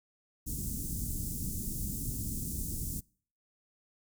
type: band-stop noise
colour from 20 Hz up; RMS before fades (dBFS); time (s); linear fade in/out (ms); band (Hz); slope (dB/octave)
pink; -36; 0.46-3.01; 20; 260 to 7200; 24
effects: noise-tail reverb RT60 0.5 s tail -26 dB re dry